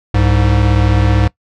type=tone pair together; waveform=square; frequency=65.1 / 103.34 Hz; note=C2 / G#2; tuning=-8 / -8 cents; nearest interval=minor sixth; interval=800 cents; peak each=-14 / -12 dBFS; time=0.14-1.28 s; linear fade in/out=5 ms; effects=noise-tail reverb RT60 0.1 s tail -20 dB re dry + low-pass 4000 Hz 12 dB/octave